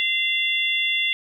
harmonic tone, 690 Hz, F5, 21 cents flat, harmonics 3 / 4 / 5, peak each -24 / -24 / -24 dBFS, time 0-1.13 s, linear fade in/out 0 ms, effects 9-bit

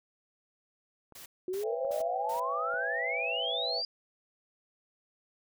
clicks, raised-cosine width 1 ms, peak -39 dBFS, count 6, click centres 1.123 / 1.541 / 1.849 / 1.908 / 2.005 / 2.741 s
white noise bursts, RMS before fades -48 dBFS, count 4, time 1.15-2.4 s, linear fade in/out 5 ms, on 110 ms, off 270 ms
sine exponential sweep, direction up, 357.7 to 4883 Hz, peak -31 dBFS, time 1.48-3.85 s, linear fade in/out 2 ms
sine chord, C# half-diminished seventh, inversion third, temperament just, 498.9 / 554.4 / 665.2 / 798.3 Hz, B4 / C#5 / E5 / G5, +17 / 0 / +16 / +31 cents, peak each -38 / -41 / -37 / -41 dBFS, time 1.62-3.83 s, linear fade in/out 50 ms
effects none

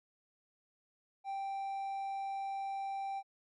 triangle tone, 784 Hz, G5, in tune, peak -34 dBFS, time 1.24-3.23 s, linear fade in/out 50 ms, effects MP3 48 kbps

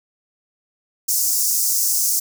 pink high-pass noise, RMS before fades -19 dBFS, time 1.08-2.2 s, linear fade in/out 10 ms, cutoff 5400 Hz, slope 48 dB/octave, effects none

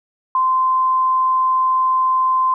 sine tone, 1037 Hz, C6, 16 cents flat, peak -13 dBFS, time 0.35-2.54 s, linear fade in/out 2 ms, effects none

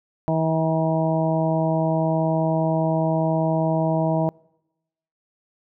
harmonic tone with a mistuned harmonic, 160.9 Hz, E3, 42 cents flat, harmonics 1 / 2 / 3 / 4 / 5 / 6, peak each -22 / -26 / -32 / -23 / -31 / -30 dBFS, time 0.28-4.29 s, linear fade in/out 0 ms, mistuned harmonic 6, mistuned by -19 cents, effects noise-tail reverb RT60 0.9 s tail -26 dB re dry

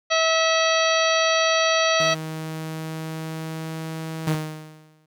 harmonic tone, 648 Hz, E5, 30 cents flat, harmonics 1 / 2 / 3 / 4 / 5 / 6 / 7 / 9, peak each -21 / -24 / -26 / -27 / -28 / -29 / -29 / -31 dBFS, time 0.1-2.15 s, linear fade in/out 20 ms
sawtooth tone with pitch glide, 158 to 160.39 Hz, D#3 to E3, +27 to -47 cents, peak -25 dBFS, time 2-4.35 s, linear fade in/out 2 ms, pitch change +26 cents, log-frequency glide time 2.11-3.81 s
sawtooth tone with exponential decay, 155.56 Hz, D#3, in tune, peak -16 dBFS, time 4.27-5.06 s, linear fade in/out 5 ms, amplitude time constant 170 ms
effects none

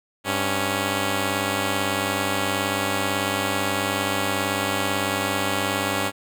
5% pulse tone pair together, 98.39 / 277.4 Hz, G2 / C#4, +7 / +1 cents, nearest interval octave + tritone, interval 1794 cents, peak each -14 / -13 dBFS, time 0.24-6.12 s, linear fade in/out 50 ms, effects none

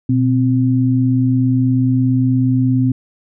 sine tone pair together, 122.37 / 259.3 Hz, B2 / C4, -16 / -15 cents, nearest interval octave + minor second, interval 1301 cents, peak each -14 dBFS, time 0.09-2.92 s, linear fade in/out 5 ms, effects none

